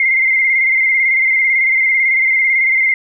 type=tone with vibrato; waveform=sine; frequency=2102 Hz; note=C7; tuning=7 cents sharp; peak=-10 dBFS; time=0-2.94 s; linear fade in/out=2 ms; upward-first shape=square; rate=18 Hz; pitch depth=33 cents each way; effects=none